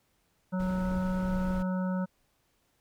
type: harmonic tone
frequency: 185 Hz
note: F#3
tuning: in tune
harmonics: 1 / 3 / 5 / 7 / 8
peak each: -28 / -38 / -42 / -45 / -46 dBFS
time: 0.52-2.06 s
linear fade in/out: 20 ms
type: noise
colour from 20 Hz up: brown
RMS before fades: -37 dBFS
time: 0.59-1.63 s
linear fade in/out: 10 ms
effects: pink hiss -72 dBFS RMS until 2.8 s